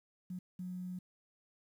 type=tone bursts at uneven times; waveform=sine; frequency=181.6 Hz; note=F#3; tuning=32 cents flat; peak=-39 dBFS; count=2; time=0.3-0.39 / 0.59-0.99 s; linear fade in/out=5 ms; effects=11-bit